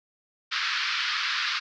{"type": "band-pass noise", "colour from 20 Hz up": "pink", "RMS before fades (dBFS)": -28, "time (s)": [0.51, 1.6], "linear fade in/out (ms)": 20, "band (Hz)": [1200, 5100], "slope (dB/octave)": 48, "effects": []}